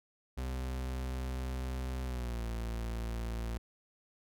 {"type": "tone with pitch glide", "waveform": "40% pulse", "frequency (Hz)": [64, 57.02], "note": ["C2", "A#1"], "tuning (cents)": [-38, -38], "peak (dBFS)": -34, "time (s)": [0.37, 3.58], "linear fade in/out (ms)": 10, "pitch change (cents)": -200, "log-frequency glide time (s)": [2.04, 2.42], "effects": []}